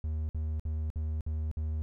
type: tone bursts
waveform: triangle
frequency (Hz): 77.78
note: D#2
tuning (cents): 0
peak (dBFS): -28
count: 6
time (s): 0.04-1.82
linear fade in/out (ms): 0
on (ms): 250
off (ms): 56
effects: none